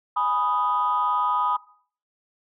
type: chord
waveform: sine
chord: G# minor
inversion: none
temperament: equal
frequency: 830.6 / 987.8 / 1244.5 Hz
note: G#5 / B5 / D#6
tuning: 0 / 0 / 0 cents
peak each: -28 / -23 / -23 dBFS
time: 0.16-1.57 s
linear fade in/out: 10 ms
effects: noise-tail reverb RT60 0.5 s tail -19 dB re dry + tanh soft clip ceiling -13 dBFS